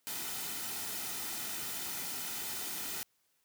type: noise with comb filter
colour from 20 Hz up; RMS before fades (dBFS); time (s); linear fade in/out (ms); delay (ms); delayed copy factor
white; -39; 0.07-3.03; 0; 1.8; -0.5
effects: white hiss -75 dBFS RMS until 3.44 s + high-pass 60 Hz 12 dB/octave